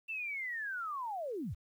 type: linear sweep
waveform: sine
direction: down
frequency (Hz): 2704 to 51.91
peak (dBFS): -36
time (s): 0.08-1.55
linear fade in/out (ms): 20
effects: 11-bit